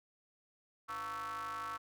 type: ring-modulated tone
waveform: square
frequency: 103.83 Hz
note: G#2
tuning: in tune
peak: -37 dBFS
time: 0.88-1.78 s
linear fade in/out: 20 ms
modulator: 1220 Hz
effects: none